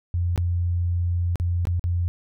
sine tone with dropouts, 87.31 Hz, F2, in tune, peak -20 dBFS, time 0.14-2.08 s, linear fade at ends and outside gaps 0 ms, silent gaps 0.36-0.377 / 1.357-1.399 / 1.653-1.671 / 1.795-1.84 s, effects none

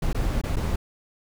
brown noise with dropouts, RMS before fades -24 dBFS, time 0.02-0.76 s, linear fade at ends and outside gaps 5 ms, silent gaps 0.13-0.146 / 0.415-0.436 / 0.559-0.566 s, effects none

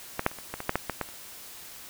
clicks, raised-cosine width 0.5 ms, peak -12 / -6 / -27 / -26 / -17 / -18 / -9 / -9 / -13 / -13 / -30 dBFS, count 11, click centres 0.194 / 0.264 / 0.315 / 0.387 / 0.54 / 0.604 / 0.694 / 0.756 / 0.897 / 1.013 / 1.089 s, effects white hiss -45 dBFS RMS until 1.89 s

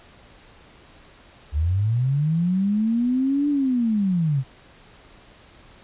sine linear two-way sweep, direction up then down, 68.5 to 293.8 to 126.8 Hz, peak -18 dBFS, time 1.52-4.44 s, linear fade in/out 50 ms, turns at 3.49 s, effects pink hiss -50 dBFS RMS until 5.83 s + resampled to 8000 Hz

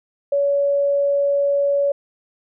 sine tone, 565 Hz, C#5, 33 cents sharp, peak -15 dBFS, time 0.32-1.92 s, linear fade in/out 5 ms, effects none

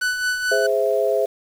45% pulse tone with tremolo, 1492 Hz, F#6, 14 cents sharp, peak -18 dBFS, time 0.01-0.67 s, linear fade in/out 10 ms, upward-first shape sine, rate 4.6 Hz, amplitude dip 50%
sine chord, Ab augmented, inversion none, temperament equal, 415.3 / 523.3 / 659.3 Hz, Ab4 / C5 / E5, 0 / 0 / 0 cents, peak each -21 dBFS, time 0.51-1.26 s, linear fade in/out 10 ms
effects low-pass 10000 Hz 12 dB/octave + 7-bit

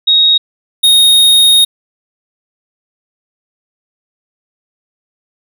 sine / square tone pair in turn, 3764 / 3725 Hz, A#7 / A#7, +16 / -2 cents, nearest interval unison, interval 18 cents, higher first, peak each -5 dBFS, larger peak neither, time 0.07-0.38 / 0.83-1.65 s, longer second, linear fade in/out 10 ms, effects none

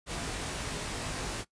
pink noise with comb filter, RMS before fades -36 dBFS, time 0.06-1.45 s, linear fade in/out 50 ms, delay 19 ms, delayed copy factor +0.7, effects noise-tail reverb RT60 0.1 s tail -19 dB re dry + resampled to 22050 Hz

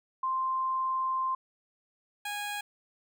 sine / 15% pulse tone pair in turn, 1046.5 / 824.3 Hz, C6 / G#5, 0 / -13 cents, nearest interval major third, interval 413 cents, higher first, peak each -27 dBFS, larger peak neither, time 0.23-1.35 / 2.25-2.61 s, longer first, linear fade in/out 5 ms, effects none

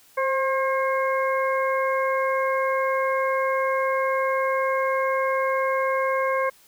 harmonic tone with a mistuned harmonic, 536 Hz, C5, 42 cents sharp, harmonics 1 / 2 / 3 / 4, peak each -23 / -25 / -31 / -31 dBFS, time 0.17-6.5 s, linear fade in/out 10 ms, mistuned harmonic 1, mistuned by -24 cents, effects white hiss -55 dBFS RMS until 6.67 s

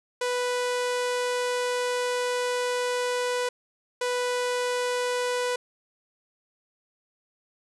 sawtooth tone pair in turn, 493.9 / 493.9 Hz, B4 / B4, 0 / 0 cents, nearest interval unison, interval 0 cents, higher neither, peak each -21 dBFS, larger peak neither, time 0.21-3.49 / 4.01-5.56 s, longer first, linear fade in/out 5 ms, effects resampled to 24000 Hz + 10-bit

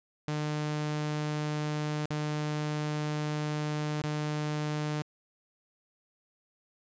sawtooth tone with dropouts, 150.7 Hz, D3, 45 cents sharp, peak -26 dBFS, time 0.28-5.02 s, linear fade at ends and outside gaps 0 ms, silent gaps 2.056-2.105 / 4.018-4.039 s, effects resampled to 16000 Hz

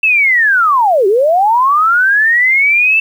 sine linear two-way sweep, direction down then up, 2671 to 370 to 2671 Hz, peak -7 dBFS, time 0.03-3 s, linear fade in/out 5 ms, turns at 1.07 s, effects 7-bit

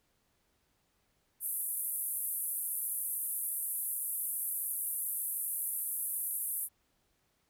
white band-pass noise, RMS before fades -36 dBFS, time 1.4-6.69 s, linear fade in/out 50 ms, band 10000 to 13000 Hz, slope 48 dB/octave, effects pink hiss -75 dBFS RMS until 7.49 s

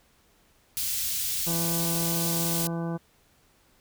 white band-stop noise, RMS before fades -29 dBFS, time 0.77-2.67 s, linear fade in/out 0 ms, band 110 to 3300 Hz, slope 12 dB/octave
harmonic tone, 167.6 Hz, E3, 29 cents sharp, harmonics 1 / 2 / 3 / 4 / 5 / 6 / 7 / 9, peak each -29 / -35 / -39 / -41 / -43 / -45 / -46 / -48 dBFS, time 1.46-2.98 s, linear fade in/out 20 ms
effects pink hiss -63 dBFS RMS until 3.8 s

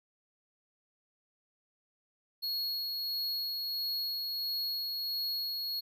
square tone with tremolo, 4324 Hz, C#8, 44 cents flat, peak -32 dBFS, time 2.42-5.81 s, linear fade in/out 20 ms, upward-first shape sine, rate 1.5 Hz, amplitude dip 25%, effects none

